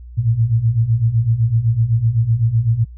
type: beating tone pair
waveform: sine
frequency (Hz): 109.6 / 117.5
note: A2 / A#2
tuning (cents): -6 / +14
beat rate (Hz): 7.9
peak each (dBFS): -18 / -14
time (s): 0.17-2.85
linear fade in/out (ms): 20
effects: added 60 Hz sine -33 dBFS peak until 2.97 s